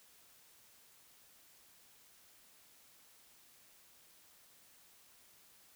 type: silence
effects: white hiss -64 dBFS RMS until 5.75 s